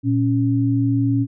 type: tone pair together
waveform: sine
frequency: 116.54 / 277.2 Hz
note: A#2 / C#4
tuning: 0 / 0 cents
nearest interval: octave + minor third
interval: 1500 cents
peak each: -18 / -18 dBFS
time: 0.03-1.27 s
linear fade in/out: 50 ms
effects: none